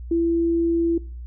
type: tone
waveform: sine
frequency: 335.1 Hz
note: E4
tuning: 29 cents sharp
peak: -17 dBFS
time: 0.11-0.98 s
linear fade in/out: 5 ms
effects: noise-tail reverb RT60 0.4 s tail -22 dB re dry + added 60 Hz sine -32 dBFS peak until 1.26 s